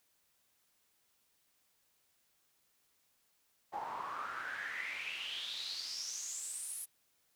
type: noise with band-pass filter sweep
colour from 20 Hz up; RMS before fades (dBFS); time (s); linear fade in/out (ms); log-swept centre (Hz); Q
pink; -42; 3.72-6.86; 20; 810 to 11000; 7.3
effects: white hiss -75 dBFS RMS until 7.35 s